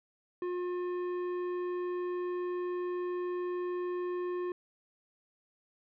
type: tone with tanh clipping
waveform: triangle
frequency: 357.3 Hz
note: F4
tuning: 40 cents sharp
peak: -34 dBFS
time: 0.42-4.52 s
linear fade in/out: 2 ms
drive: 15 dB
effects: none